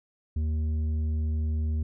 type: tone with tanh clipping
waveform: triangle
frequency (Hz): 77.78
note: D#2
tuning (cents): 0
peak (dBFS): -26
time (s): 0.36-1.83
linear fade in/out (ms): 5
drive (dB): 11
effects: none

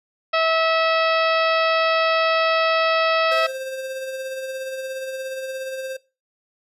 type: harmonic tone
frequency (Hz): 649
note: E5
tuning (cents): -27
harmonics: 1 / 2 / 3 / 4 / 5 / 6 / 7 / 8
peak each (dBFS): -20 / -21 / -27 / -26 / -30 / -32 / -35 / -35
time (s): 0.33-3.47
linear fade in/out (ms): 10
type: tone with tremolo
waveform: square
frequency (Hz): 527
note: C5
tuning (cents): +12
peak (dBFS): -27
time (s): 3.31-5.97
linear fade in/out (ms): 10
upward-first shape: sine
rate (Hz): 17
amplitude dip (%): 35
effects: noise-tail reverb RT60 0.3 s tail -21 dB re dry + resampled to 32000 Hz

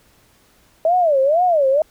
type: tone with vibrato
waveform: sine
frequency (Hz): 622.3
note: D#5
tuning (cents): 0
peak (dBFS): -12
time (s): 0.85-1.82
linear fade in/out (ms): 2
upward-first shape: sine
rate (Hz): 2.1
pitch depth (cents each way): 280
effects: pink hiss -55 dBFS RMS until 1.9 s

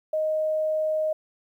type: tone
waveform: sine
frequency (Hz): 623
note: D#5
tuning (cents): +2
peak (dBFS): -22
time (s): 0.13-1.13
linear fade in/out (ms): 5
effects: 10-bit

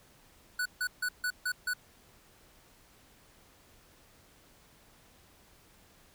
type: tone bursts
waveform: square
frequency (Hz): 1480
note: F#6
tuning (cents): 0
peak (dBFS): -30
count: 6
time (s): 0.59-1.736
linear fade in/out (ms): 5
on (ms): 66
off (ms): 150
effects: pink hiss -61 dBFS RMS until 6.14 s

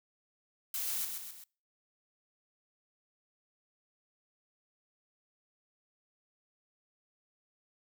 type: noise with echo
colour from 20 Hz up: blue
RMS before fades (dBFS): -36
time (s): 0.74-1.05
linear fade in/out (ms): 2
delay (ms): 130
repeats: 3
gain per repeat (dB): -5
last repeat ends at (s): 1.44
effects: noise-tail reverb RT60 0.4 s tail -26 dB re dry

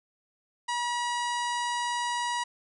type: harmonic tone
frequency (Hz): 963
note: B5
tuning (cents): -44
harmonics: 1 / 2 / 3 / 4 / 5 / 6 / 7 / 8 / 9 / 10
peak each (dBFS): -29 / -35 / -39 / -41 / -43 / -45 / -46 / -47 / -48 / -49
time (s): 0.68-2.44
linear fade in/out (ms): 10
effects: none

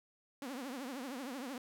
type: tone with vibrato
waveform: sawtooth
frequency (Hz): 261.6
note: C4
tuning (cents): 0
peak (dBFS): -37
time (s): 0.42-1.58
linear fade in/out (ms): 2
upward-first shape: triangle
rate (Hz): 13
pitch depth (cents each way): 210
effects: none

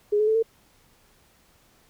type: tone with pitch steps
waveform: sine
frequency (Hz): 415.3 / 427 / 439 / 451.3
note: G#4 / G#4 / A4 / A4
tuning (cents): 0 / +48 / -4 / +44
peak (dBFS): -18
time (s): 0.12-0.428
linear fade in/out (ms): 10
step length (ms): 77
effects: pink hiss -60 dBFS RMS until 1.89 s

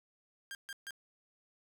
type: tone bursts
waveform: sawtooth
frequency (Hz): 1601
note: G6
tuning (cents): +36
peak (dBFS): -38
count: 3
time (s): 0.51-0.907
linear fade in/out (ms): 0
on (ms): 39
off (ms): 140
effects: 11-bit

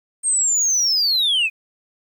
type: linear sweep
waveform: sine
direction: down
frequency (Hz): 8580 to 2436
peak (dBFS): -13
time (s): 0.23-1.5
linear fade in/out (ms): 50
effects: tanh soft clip ceiling -14 dBFS + 9-bit

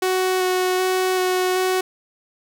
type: tone with vibrato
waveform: sawtooth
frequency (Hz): 370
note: F#4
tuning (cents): 0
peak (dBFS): -14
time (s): 0.02-1.81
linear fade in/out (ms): 5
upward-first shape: square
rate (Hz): 1.3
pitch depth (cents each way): 9
effects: none

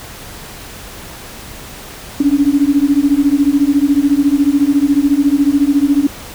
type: beating tone pair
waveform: sine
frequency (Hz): 277.2 / 291.2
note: C#4 / D4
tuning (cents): 0 / -15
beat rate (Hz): 14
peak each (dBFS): -12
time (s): 2.2-6.07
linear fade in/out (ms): 5
effects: pink hiss -32 dBFS RMS until 6.34 s

